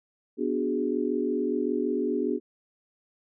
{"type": "chord", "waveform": "sine", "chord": "G# half-diminished seventh", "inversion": "first", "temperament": "equal", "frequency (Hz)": [246.9, 293.7, 370, 415.3], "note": ["B3", "D4", "F#4", "G#4"], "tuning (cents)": [0, 0, 0, 0], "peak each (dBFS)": -30, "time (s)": [0.37, 2.4], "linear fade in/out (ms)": 50, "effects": []}